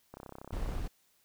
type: click train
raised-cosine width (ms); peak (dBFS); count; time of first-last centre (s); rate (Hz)
1; -31; 22; 0.14-0.782; 32.7
type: noise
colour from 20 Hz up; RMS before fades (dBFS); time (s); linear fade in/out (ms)
brown; -35; 0.52-0.88; 10
effects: white hiss -70 dBFS RMS until 1.24 s